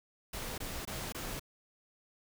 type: noise bursts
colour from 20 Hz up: pink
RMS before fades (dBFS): -40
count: 4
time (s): 0.33-1.396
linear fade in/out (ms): 5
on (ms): 250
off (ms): 22
effects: none